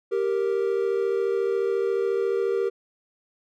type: tone pair together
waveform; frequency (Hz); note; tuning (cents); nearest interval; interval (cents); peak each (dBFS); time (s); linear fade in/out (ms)
triangle; 392 / 466.2; G4 / A#4; 0 / 0; minor third; 300; -22 / -23; 0.11-2.7; 20
effects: none